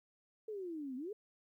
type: exponential two-way sweep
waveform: sine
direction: down then up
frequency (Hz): 446.1 to 246.9 to 446.1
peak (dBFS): -40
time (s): 0.48-1.13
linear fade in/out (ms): 5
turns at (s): 0.96
effects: 13-bit